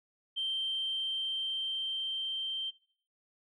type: tone with level ramp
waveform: sine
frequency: 3136 Hz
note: G7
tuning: in tune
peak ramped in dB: -30 to -33 dBFS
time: 0.36-2.71 s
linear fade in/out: 20 ms
effects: noise-tail reverb RT60 0.6 s tail -21 dB re dry + tanh soft clip ceiling -26 dBFS